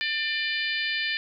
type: harmonic tone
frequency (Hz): 596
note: D5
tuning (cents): +25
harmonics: 3 / 4 / 5 / 6 / 7 / 8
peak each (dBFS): -29 / -31 / -33 / -35 / -36 / -37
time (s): 0.01-1.17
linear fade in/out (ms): 0
effects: none